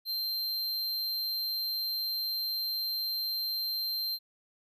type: tone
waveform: square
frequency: 4148 Hz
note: C8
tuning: 16 cents flat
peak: -31 dBFS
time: 0.05-4.19 s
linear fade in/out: 50 ms
effects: none